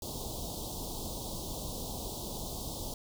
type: band-stop noise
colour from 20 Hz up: pink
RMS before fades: -39 dBFS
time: 0.02-2.94 s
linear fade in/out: 2 ms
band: 980 to 3400 Hz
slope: 48 dB/octave
effects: none